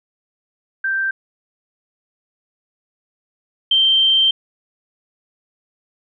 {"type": "tone pair in turn", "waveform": "sine", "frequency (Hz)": [1568, 3136], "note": ["G6", "G7"], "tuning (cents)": [0, 0], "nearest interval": "octave", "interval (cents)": 1200, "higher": "second", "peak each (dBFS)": [-17, -11], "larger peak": "second", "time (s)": [[0.84, 1.11], [3.71, 4.31]], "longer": "second", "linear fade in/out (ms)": 5, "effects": []}